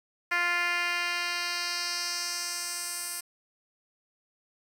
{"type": "tone with band-pass filter sweep", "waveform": "10% pulse", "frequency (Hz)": 349.2, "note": "F4", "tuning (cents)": 0, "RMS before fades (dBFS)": -31, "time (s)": [0.31, 3.21], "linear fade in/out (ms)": 10, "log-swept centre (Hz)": [2000, 10000], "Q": 1.7, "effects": ["8-bit"]}